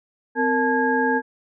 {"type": "tone cluster", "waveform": "sine", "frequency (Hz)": [258.9, 462.4, 871, 1639], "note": ["C4", "A#4", "A5", "G#6"], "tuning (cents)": [-18, -14, -18, -23], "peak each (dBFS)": -23, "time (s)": [0.35, 1.22], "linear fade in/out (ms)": 50, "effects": []}